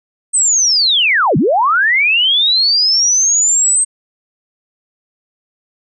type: linear two-way sweep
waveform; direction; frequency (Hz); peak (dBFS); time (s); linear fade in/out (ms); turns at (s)
sine; down then up; 8372 to 123.47 to 8372; -9; 0.33-3.85; 20; 1.37
effects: none